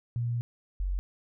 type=tone pair in turn; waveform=sine; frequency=119 / 46.41 Hz; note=A#2 / F#1; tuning=+36 / +6 cents; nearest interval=octave + major third; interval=1630 cents; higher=first; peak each=-27 dBFS; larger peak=neither; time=0.16-0.41 / 0.8-0.99 s; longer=first; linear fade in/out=0 ms; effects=none